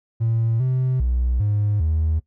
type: tone with pitch steps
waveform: triangle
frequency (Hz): 114 / 129 / 61.5 / 103.8 / 78.9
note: A#2 / C3 / B1 / G#2 / D#2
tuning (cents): -38 / -24 / -7 / 0 / +25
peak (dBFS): -15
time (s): 0.2-2.2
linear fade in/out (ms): 20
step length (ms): 400
effects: noise-tail reverb RT60 0.1 s tail -17 dB re dry + tanh soft clip ceiling -12 dBFS